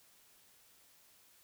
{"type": "silence", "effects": ["white hiss -65 dBFS RMS until 1.43 s"]}